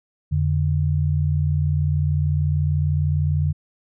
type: tone pair together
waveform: sine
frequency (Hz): 86.73 / 146.83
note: F2 / D3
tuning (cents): -11 / 0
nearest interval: major sixth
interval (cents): 911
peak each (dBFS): -20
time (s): 0.31-3.53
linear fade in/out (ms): 20
effects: none